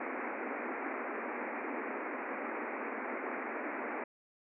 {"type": "band-pass noise", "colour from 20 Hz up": "pink", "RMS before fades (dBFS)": -39, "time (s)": [0, 4.04], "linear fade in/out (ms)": 5, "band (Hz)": [230, 2400], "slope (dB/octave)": 96, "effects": []}